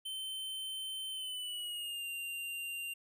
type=tone with pitch glide; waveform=square; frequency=3087 to 2782 Hz; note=G7 to F7; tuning=-27 to -7 cents; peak=-39 dBFS; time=0.05-2.94 s; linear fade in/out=10 ms; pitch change=-180 cents; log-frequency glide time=1.11-2.07 s; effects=none